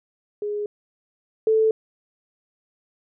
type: tone pair in turn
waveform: sine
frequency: 415.3 / 440 Hz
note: G#4 / A4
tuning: 0 / 0 cents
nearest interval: minor second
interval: 100 cents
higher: second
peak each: -24 / -15 dBFS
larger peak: second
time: 0.42-0.66 / 1.47-1.71 s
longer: neither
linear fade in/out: 2 ms
effects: none